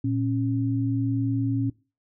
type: tone pair together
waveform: sine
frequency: 115.12 / 273.8 Hz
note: A#2 / C#4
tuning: -21 / -21 cents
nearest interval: octave + minor third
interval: 1500 cents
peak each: -25 dBFS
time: 0.04-1.7 s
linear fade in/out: 5 ms
effects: noise-tail reverb RT60 0.3 s tail -20 dB re dry